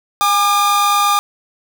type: tone pair together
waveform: 45% pulse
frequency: 818.9 / 1204 Hz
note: G#5 / D6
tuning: -25 / +43 cents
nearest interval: perfect fifth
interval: 668 cents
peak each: -17 / -13 dBFS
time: 0.21-1.19 s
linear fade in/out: 0 ms
effects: none